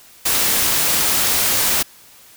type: noise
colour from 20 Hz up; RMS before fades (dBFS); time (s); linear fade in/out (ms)
white; -17; 0.25-1.83; 10
effects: white hiss -46 dBFS RMS until 2.36 s